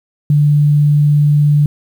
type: tone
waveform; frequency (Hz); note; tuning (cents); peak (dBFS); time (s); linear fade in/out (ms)
sine; 147.2; D3; +4; -7; 0.3-1.66; 2
effects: 7-bit